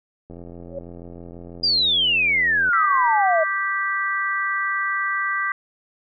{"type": "click train", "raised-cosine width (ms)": 2, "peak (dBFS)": -26, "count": 207, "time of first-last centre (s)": [0.3, 2.69], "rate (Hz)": 86.2}
{"type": "tone with exponential growth", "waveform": "sine", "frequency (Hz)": 554.4, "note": "C#5", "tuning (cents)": 0, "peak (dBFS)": -24, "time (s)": [0.64, 0.79], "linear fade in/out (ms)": 5, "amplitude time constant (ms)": 32}
{"type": "exponential sweep", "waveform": "sine", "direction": "down", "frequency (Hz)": [4900, 620], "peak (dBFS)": -16, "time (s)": [1.63, 3.44], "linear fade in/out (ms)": 10}
{"type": "chord", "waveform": "sine", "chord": "G major", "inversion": "second", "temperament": "just", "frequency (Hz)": [1176, 1568, 1960], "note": ["D6", "G6", "B6"], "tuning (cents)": [2, 0, -14], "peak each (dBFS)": -25, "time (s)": [2.73, 5.52], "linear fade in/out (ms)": 2}
{"effects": []}